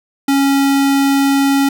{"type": "tone", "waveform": "square", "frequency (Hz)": 276.3, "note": "C#4", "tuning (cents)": -6, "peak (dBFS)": -11, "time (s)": [0.28, 1.69], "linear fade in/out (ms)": 5, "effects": []}